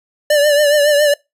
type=tone with vibrato; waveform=square; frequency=587.3 Hz; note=D5; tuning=in tune; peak=-10 dBFS; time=0.3-1.14 s; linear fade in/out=5 ms; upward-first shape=triangle; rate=7.2 Hz; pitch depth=60 cents each way; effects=noise-tail reverb RT60 0.2 s tail -23 dB re dry + resampled to 32000 Hz